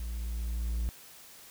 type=tone with level ramp; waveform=triangle; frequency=57.7 Hz; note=A#1; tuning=17 cents flat; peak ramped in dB=-32 to -26 dBFS; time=0-0.89 s; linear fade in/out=0 ms; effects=white hiss -52 dBFS RMS until 1.5 s